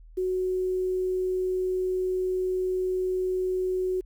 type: tone with quantisation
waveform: sine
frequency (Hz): 370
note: F#4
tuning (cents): 0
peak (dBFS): -24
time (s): 0.17-4.01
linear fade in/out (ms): 10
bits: 9
effects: added 40 Hz sine -46 dBFS peak until 4.05 s